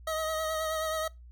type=tone with vibrato; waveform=25% pulse; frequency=633 Hz; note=D#5; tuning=30 cents sharp; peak=-26 dBFS; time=0.07-1.08 s; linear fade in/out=5 ms; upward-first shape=triangle; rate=9.4 Hz; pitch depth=34 cents each way; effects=noise-tail reverb RT60 0.2 s tail -22 dB re dry + added 60 Hz sine -47 dBFS peak until 1.31 s

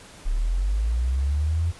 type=linear sweep; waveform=sine; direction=up; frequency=33.1 to 86.3 Hz; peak=-20 dBFS; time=0.25-1.72 s; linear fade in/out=20 ms; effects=pink hiss -46 dBFS RMS until 1.79 s + resampled to 24000 Hz

